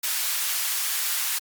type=high-pass noise; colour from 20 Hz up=white; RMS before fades=-26 dBFS; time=0.03-1.39 s; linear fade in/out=10 ms; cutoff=1200 Hz; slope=12 dB/octave; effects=Opus 48 kbps